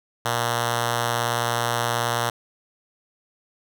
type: tone with notch filter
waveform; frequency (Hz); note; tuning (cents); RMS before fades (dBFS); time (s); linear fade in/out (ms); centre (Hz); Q
5% pulse; 118.7; A#2; +32; -24; 0.25-2.3; 5; 290; 0.84
effects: none